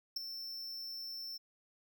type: tone with ADSR envelope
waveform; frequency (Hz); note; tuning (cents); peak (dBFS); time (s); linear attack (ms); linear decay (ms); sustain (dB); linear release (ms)
square; 5370; E8; +31; -32; 0.16-1.38; 8; 12; -10; 16
effects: none